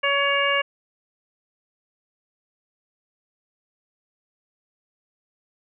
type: harmonic tone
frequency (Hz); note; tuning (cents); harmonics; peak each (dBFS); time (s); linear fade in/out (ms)
562; C#5; +24; 1 / 2 / 3 / 4 / 5; -25 / -25 / -25 / -25 / -25; 0.03-0.62; 10
effects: none